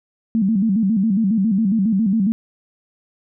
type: tone with vibrato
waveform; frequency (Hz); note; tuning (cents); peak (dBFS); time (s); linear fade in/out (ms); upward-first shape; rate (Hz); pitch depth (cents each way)
sine; 207.7; G#3; 0; -14; 0.35-2.32; 0; square; 7.3; 140
effects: none